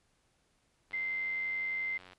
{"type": "click train", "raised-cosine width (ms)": 0.3, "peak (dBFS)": -36, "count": 113, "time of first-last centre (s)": [0.91, 2.133], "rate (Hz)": 91.6}
{"type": "tone", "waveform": "sine", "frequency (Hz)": 2081, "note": "C7", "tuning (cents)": -10, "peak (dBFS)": -32, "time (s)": [0.93, 1.98], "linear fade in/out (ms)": 10}
{"effects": ["pink hiss -73 dBFS RMS until 2.18 s", "resampled to 24000 Hz"]}